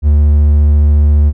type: tone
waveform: triangle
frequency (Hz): 73.8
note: D2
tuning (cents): +9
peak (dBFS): -3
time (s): 0.02-1.33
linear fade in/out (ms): 50
effects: none